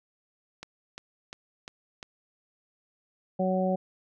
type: click train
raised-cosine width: 0.2 ms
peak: -22 dBFS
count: 5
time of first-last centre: 0.63-2.029 s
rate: 2.86 Hz
type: harmonic tone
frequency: 186.5 Hz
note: F#3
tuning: 14 cents sharp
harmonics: 1 / 2 / 3 / 4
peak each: -27 / -34 / -28 / -32 dBFS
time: 3.39-3.76 s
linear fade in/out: 10 ms
effects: none